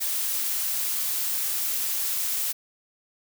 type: noise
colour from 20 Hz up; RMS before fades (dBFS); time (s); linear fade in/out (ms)
blue; -27; 0-2.53; 20
effects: none